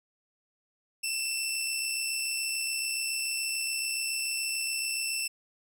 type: tone pair together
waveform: 15% pulse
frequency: 2616 / 2683 Hz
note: E7 / E7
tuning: -14 / +30 cents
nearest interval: unison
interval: 44 cents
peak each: -30 / -23 dBFS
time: 1.03-5.28 s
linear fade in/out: 10 ms
effects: none